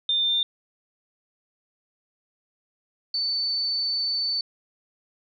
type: tone pair in turn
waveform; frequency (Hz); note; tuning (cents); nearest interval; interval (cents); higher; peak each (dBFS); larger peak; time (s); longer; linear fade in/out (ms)
sine; 3599 / 4514; A7 / C#8; +38 / +31; major third; 393; second; -20 / -23; first; 0.09-0.43 / 3.14-4.41; second; 2
effects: none